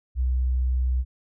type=tone; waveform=sine; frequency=63.2 Hz; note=B1; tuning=41 cents sharp; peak=-20 dBFS; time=0.15-1.05 s; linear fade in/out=50 ms; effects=none